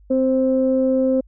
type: tone pair together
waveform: sine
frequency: 260.8 / 524.6 Hz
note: C4 / C5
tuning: -5 / +4 cents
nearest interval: octave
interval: 1209 cents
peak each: -17 dBFS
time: 0.1-1.21 s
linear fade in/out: 10 ms
effects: tanh soft clip ceiling -7 dBFS + added 50 Hz sine -46 dBFS peak until 1.27 s